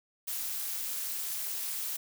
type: noise with amplitude modulation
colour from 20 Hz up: blue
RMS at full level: -32 dBFS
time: 0.27-1.97 s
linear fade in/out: 10 ms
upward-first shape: sine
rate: 297 Hz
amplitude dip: 75%
effects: none